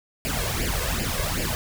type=noise with flanger; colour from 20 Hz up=pink; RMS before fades=-26 dBFS; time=0.25-1.55 s; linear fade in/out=0 ms; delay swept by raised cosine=0.4 to 1.9 ms; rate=2.6 Hz; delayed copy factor=+0.75; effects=none